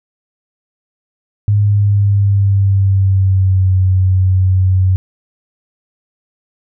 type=tone with pitch glide; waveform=sine; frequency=103.1 to 93.46 Hz; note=G#2 to F#2; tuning=-12 to +18 cents; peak=-8 dBFS; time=1.48-4.96 s; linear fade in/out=0 ms; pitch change=-170 cents; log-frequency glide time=1.6-3.75 s; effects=none